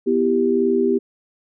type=chord; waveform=sine; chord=E minor; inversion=second; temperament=equal; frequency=246.9 / 329.6 / 392 Hz; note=B3 / E4 / G4; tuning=0 / 0 / 0 cents; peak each=-20 / -23 / -17 dBFS; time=0.06-0.99 s; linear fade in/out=20 ms; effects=none